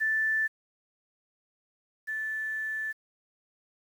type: tone pair in turn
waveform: sine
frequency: 1760 / 1751.6 Hz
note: A6 / A6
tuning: 0 / -8 cents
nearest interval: unison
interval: 8 cents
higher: first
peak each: -24 / -30 dBFS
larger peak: first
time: 0-0.48 / 2.07-2.93 s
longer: second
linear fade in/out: 20 ms
effects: 9-bit